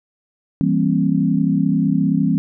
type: chord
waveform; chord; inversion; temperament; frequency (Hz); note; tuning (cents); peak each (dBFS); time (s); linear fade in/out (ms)
sine; C dominant seventh; first; equal with one note detuned; 164.81 / 196 / 233.1 / 268.1; E3 / G3 / Bb3 / C4; 0 / 0 / 0 / +42; -19 / -19 / -22 / -19; 0.61-2.38; 0
effects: none